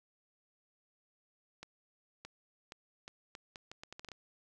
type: accelerating click train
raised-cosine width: 0.2 ms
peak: -29 dBFS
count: 13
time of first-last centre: 1.63-4.117 s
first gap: 620 ms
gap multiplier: 0.76
effects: none